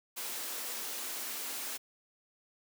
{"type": "high-pass noise", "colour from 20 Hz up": "white", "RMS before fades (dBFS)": -39, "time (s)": [0.16, 1.78], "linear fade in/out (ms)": 20, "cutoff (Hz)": 220, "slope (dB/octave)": 48, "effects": []}